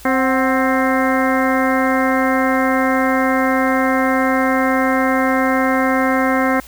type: harmonic tone with a mistuned harmonic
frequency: 263.4 Hz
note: C4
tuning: 12 cents sharp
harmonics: 1 / 2 / 3 / 4 / 5 / 6 / 7 / 8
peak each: -17 / -20 / -22 / -23 / -24 / -25 / -25 / -26 dBFS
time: 0.05-6.6 s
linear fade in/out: 2 ms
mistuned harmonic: 3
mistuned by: -83 cents
effects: added 55 Hz sine -41 dBFS peak until 6.67 s + white hiss -41 dBFS RMS until 6.67 s